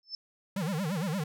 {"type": "tone with exponential growth", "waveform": "sine", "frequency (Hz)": 5274, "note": "E8", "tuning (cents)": 0, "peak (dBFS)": -31, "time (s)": [0.03, 0.15], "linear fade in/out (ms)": 1, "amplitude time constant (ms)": 24}
{"type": "tone with vibrato", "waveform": "square", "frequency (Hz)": 174.61, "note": "F3", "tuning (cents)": 0, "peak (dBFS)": -30, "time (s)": [0.56, 1.24], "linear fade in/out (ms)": 5, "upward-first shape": "sine", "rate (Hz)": 8.7, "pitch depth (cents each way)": 270}
{"effects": []}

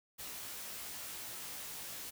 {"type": "noise with comb filter", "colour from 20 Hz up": "white", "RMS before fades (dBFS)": -45, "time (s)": [0.18, 2.11], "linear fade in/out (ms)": 20, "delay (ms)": 17, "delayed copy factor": 0.75, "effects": []}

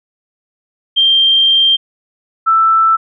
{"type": "tone pair in turn", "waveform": "sine", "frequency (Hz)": [3171, 1324.8], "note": ["G7", "E6"], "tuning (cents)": [19, 8], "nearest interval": "octave + minor third", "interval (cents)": 1511, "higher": "first", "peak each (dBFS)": -7, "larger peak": "neither", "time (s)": [[0.96, 1.77], [2.46, 2.97]], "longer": "first", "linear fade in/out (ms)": 20, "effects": []}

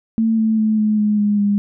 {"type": "tone with pitch steps", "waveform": "sine", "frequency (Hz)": [224.1, 220.5, 217, 213.5, 210.1, 206.7, 203.4], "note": ["A3", "A3", "A3", "G#3", "G#3", "G#3", "G#3"], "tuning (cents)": [32, 4, -24, 48, 20, -8, -36], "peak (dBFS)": -13, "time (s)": [0.18, 1.58], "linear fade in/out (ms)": 0, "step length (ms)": 200, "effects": []}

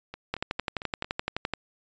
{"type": "two click trains", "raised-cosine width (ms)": 0.3, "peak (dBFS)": [-12, -22], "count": [15, 5], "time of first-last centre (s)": [[0.34, 1.537], [0.14, 1.045]], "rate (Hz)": [11.7, 4.42], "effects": ["resampled to 16000 Hz"]}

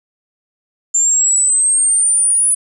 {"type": "exponential sweep", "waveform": "sine", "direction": "up", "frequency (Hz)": [7230, 9956], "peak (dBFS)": -10, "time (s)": [0.94, 2.55], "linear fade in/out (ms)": 10, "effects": []}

